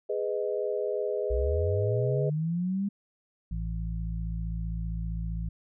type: chord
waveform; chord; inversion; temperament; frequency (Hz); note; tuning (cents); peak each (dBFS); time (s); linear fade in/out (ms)
sine; G# minor; none; just; 415.3 / 498.4 / 623; G#4 / B4 / D#5; 0 / +16 / +2; -30 / -32 / -33; 0.09-2.3; 10
type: linear sweep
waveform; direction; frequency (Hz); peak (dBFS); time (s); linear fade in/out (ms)
sine; up; 55 to 203.6; -26; 1.3-2.89; 10
type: harmonic tone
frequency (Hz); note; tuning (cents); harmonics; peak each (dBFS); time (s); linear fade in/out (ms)
55.3; A1; +9; 1 / 2 / 3; -31 / -38 / -36; 3.51-5.49; 5
effects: none